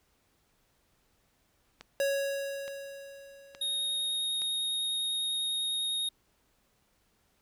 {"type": "click train", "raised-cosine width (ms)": 0.2, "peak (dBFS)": -27, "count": 4, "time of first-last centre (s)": [1.81, 4.419], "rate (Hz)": 1.15}
{"type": "tone with exponential decay", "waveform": "square", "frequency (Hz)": 554.4, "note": "C#5", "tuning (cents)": 0, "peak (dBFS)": -26, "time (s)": [2, 4.26], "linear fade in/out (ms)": 1, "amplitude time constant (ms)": 490}
{"type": "tone with vibrato", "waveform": "square", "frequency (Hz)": 3729, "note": "A#7", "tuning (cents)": 0, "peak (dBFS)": -30, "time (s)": [3.61, 6.09], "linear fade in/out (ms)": 5, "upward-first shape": "triangle", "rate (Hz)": 10, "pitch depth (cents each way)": 8}
{"effects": ["pink hiss -71 dBFS RMS until 7.41 s"]}